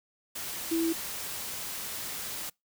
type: tone in noise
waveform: sine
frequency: 329.6 Hz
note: E4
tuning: in tune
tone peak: -25 dBFS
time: 0.71-0.93 s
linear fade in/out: 10 ms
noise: white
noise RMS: -37 dBFS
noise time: 0.35-2.5 s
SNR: +9 dB
effects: noise-tail reverb RT60 0.2 s tail -26 dB re dry